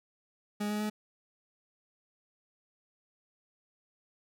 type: tone with pitch steps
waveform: 40% pulse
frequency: 207.7 / 209.9 / 212.1 Hz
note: G#3 / G#3 / G#3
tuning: 0 / +19 / +37 cents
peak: -30 dBFS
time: 0.6-0.9 s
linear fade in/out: 10 ms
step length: 100 ms
effects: none